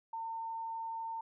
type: tone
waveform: sine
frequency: 906 Hz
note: A#5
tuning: 50 cents flat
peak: -37 dBFS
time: 0.13-1.21 s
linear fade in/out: 5 ms
effects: none